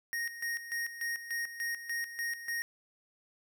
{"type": "tone with tremolo", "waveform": "square", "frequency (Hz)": 1864.7, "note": "A#6", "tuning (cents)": 0, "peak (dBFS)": -33, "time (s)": [0.13, 2.62], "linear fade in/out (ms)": 0, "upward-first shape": "square", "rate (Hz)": 3.4, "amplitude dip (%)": 70, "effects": []}